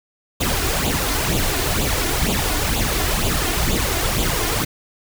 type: noise with flanger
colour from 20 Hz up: pink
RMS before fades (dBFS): -20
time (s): 0.4-4.65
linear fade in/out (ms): 10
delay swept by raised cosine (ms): 0.27 to 2.87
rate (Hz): 2.1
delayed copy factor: +0.65
effects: none